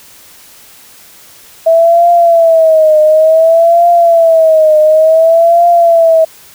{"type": "tone with vibrato", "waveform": "sine", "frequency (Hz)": 652, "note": "E5", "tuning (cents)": -19, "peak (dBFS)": -3, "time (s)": [1.66, 6.25], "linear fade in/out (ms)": 10, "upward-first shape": "triangle", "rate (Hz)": 0.56, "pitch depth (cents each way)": 110, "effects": ["white hiss -38 dBFS RMS until 6.54 s"]}